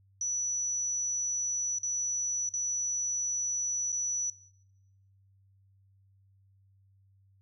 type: tone with dropouts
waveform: sine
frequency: 5920 Hz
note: F#8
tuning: in tune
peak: -29 dBFS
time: 0.21-4.3 s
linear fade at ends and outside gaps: 2 ms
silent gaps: 1.786-1.831 / 2.491-2.537 / 3.921-3.926 s
effects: noise-tail reverb RT60 1.0 s tail -22 dB re dry + added 97 Hz sine -61 dBFS peak until 7.41 s